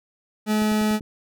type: tone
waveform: 40% pulse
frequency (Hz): 213.8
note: A3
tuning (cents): -49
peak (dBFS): -18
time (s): 0.46-1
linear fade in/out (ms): 50
type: click train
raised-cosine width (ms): 3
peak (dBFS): -24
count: 5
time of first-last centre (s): 0.62-1.008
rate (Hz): 10.3
effects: none